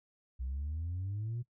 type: exponential sweep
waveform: sine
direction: up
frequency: 61.74 to 123 Hz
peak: -33 dBFS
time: 0.39-1.43 s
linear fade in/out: 20 ms
effects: noise-tail reverb RT60 0.1 s tail -20 dB re dry + tanh soft clip ceiling -32 dBFS